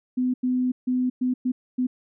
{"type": "tone bursts at uneven times", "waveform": "sine", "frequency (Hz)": 252.4, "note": "B3", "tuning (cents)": 38, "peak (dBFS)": -20, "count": 6, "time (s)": [[0.17, 0.34], [0.43, 0.72], [0.87, 1.1], [1.21, 1.34], [1.45, 1.52], [1.78, 1.87]], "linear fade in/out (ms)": 10, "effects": []}